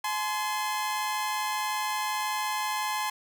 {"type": "tone pair together", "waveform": "sawtooth", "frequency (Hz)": [850, 1037.1], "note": ["G#5", "C6"], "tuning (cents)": [40, -16], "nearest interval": "minor third", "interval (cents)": 344, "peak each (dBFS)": -27, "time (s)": [0.04, 3.1], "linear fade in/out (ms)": 5, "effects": []}